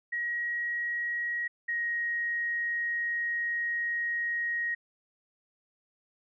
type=tone pair in turn; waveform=sine; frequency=1900 / 1882.5 Hz; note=A#6 / A#6; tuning=+33 / +16 cents; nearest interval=unison; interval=17 cents; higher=first; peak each=-29 / -28 dBFS; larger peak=second; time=0.12-1.48 / 1.68-4.75 s; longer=second; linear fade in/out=10 ms; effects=none